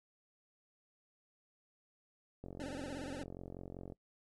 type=click train; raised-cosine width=2 ms; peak=-33 dBFS; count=68; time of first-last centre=2.44-3.922 s; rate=45.2 Hz
type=tone with vibrato; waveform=25% pulse; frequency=277.2 Hz; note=C#4; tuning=in tune; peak=-39 dBFS; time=2.6-3.23 s; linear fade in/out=0 ms; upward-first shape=sine; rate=17 Hz; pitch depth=150 cents each way
effects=noise-tail reverb RT60 0.1 s tail -23 dB re dry + resampled to 24000 Hz